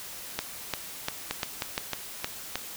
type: two click trains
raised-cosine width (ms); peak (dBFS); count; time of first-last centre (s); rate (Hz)
0.2; -10 / -11; 5 / 5; 0.39-1.779 / 1.31-2.556; 2.88 / 3.21
effects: white hiss -41 dBFS RMS until 2.76 s